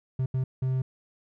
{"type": "tone bursts at uneven times", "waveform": "triangle", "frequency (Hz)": 130.1, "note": "C3", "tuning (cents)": -9, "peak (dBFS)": -22, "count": 3, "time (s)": [[0.19, 0.26], [0.34, 0.44], [0.62, 0.82]], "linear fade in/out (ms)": 5, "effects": []}